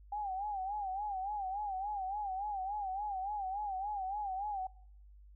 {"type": "tone with vibrato", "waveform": "sine", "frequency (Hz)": 795, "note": "G5", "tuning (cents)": 24, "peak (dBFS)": -35, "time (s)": [0.12, 4.67], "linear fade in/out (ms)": 5, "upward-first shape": "sine", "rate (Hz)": 3.5, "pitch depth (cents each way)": 110, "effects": ["noise-tail reverb RT60 0.7 s tail -25 dB re dry", "added 50 Hz sine -54 dBFS peak until 5.35 s"]}